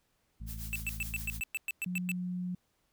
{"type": "harmonic tone", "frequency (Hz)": 55, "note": "A1", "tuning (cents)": 0, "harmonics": [1, 2, 3, 4], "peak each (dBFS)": [-40, -46, -50, -52], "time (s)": [0.4, 1.41], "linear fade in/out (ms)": 10}
{"type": "noise with tremolo", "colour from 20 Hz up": "blue", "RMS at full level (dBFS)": -43, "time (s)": [0.46, 1.41], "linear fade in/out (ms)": 50, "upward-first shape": "sine", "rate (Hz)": 7, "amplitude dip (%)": 75}
{"type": "tone bursts", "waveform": "square", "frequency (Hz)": 2643, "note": "E7", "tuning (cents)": 4, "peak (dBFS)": -32, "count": 11, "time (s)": [0.73, 2.116], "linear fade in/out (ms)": 0, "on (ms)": 26, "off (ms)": 110}
{"type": "tone", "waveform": "sine", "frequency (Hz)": 180, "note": "F#3", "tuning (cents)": -47, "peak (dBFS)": -33, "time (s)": [1.86, 2.55], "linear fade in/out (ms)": 5}
{"effects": ["pink hiss -75 dBFS RMS until 2.92 s"]}